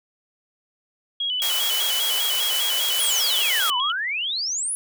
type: tone with vibrato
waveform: sine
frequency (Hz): 3140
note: G7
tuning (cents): +2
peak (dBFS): -22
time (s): 1.2-3.92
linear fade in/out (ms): 5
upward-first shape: square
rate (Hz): 5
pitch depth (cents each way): 83
type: high-pass noise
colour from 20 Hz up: white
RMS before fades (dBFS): -26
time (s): 1.42-3.7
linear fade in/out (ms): 0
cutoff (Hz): 460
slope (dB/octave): 24
type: exponential two-way sweep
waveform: sine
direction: down then up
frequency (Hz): 10710 to 954 to 10710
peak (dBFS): -23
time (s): 2.99-4.75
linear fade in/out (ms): 0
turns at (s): 3.77
effects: none